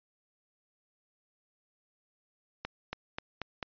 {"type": "accelerating click train", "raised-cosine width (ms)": 0.3, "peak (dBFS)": -19, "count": 5, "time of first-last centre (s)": [2.65, 3.628], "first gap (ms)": 280, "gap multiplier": 0.91, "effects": ["resampled to 11025 Hz"]}